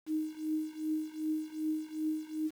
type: tone with tremolo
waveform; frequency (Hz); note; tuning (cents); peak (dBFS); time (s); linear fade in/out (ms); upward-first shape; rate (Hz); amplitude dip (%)
sine; 311.1; D#4; 0; -28; 0.06-2.51; 50; triangle; 2.6; 95
effects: 9-bit